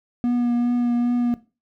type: tone with vibrato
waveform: triangle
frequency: 241.2 Hz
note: B3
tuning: 41 cents flat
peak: -16 dBFS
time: 0.24-1.34 s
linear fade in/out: 0 ms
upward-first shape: triangle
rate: 2.5 Hz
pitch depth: 18 cents each way
effects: noise-tail reverb RT60 0.3 s tail -17 dB re dry